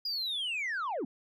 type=linear sweep; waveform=sine; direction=down; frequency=4930 to 211.4 Hz; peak=-29 dBFS; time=0.05-1.05 s; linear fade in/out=5 ms; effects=tanh soft clip ceiling -30 dBFS